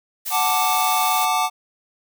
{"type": "noise", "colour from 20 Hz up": "blue", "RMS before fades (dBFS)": -27, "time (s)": [0.25, 1.26], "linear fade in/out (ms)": 20}
{"type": "chord", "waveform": "square", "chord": "D major", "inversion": "first", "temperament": "equal", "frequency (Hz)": [740, 880, 1174.7], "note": ["F#5", "A5", "D6"], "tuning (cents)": [0, 0, 0], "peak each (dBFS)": -23, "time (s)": [0.3, 1.5], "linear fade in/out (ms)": 50}
{"effects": []}